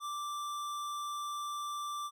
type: tone with hard clipping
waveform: sine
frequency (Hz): 1174.7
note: D6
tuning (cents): 0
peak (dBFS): -38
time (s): 0-2.11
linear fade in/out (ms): 50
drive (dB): 17
effects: none